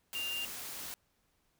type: tone in noise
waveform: sine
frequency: 2794 Hz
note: F7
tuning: in tune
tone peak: -35 dBFS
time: 0.15-0.45 s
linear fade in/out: 0 ms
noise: white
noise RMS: -43 dBFS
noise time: 0.13-0.94 s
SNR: +5 dB
effects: pink hiss -75 dBFS RMS until 1.59 s